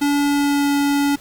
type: tone with pitch glide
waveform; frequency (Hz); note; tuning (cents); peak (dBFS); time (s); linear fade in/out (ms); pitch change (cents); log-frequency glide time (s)
square; 286.8 to 284.3; D4 to C#4; -41 to +44; -16; 0.01-1.16; 10; -15; 0.17-0.74
effects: pink hiss -44 dBFS RMS until 1.2 s